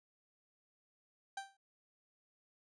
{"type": "tone with exponential decay", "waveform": "30% pulse", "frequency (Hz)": 784, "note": "G5", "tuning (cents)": 0, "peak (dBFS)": -35, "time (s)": [1.37, 1.57], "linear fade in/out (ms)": 5, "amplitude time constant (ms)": 42, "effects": ["resampled to 22050 Hz"]}